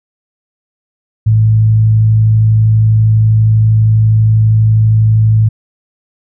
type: tone with frequency modulation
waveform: sine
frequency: 109.6 Hz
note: A2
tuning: 6 cents flat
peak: -5 dBFS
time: 1.26-5.49 s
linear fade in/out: 10 ms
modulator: 52.4 Hz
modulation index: 0.22
effects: none